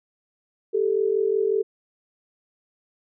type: tone pair together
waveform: sine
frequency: 394.5 / 440 Hz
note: G4 / A4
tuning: +11 / 0 cents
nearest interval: major second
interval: 189 cents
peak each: -22 dBFS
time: 0.73-1.63 s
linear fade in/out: 20 ms
effects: none